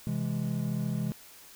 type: chord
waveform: triangle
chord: C augmented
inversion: none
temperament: equal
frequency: 130.81 / 164.81 / 207.7 Hz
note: C3 / E3 / G#3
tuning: 0 / 0 / 0 cents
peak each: -31 dBFS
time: 0.07-1.12 s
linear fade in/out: 0 ms
effects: white hiss -52 dBFS RMS until 1.55 s